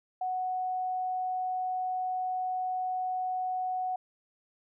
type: tone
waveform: sine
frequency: 740 Hz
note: F#5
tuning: in tune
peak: -29 dBFS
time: 0.21-3.96 s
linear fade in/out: 5 ms
effects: none